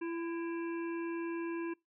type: harmonic tone with a mistuned harmonic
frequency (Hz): 336.3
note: E4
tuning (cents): +35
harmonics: 1 / 3 / 5 / 7 / 8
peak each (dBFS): -35 / -47 / -49 / -53 / -54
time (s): 0.01-1.74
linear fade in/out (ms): 10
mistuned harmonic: 5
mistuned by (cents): -44
effects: noise-tail reverb RT60 0.2 s tail -24 dB re dry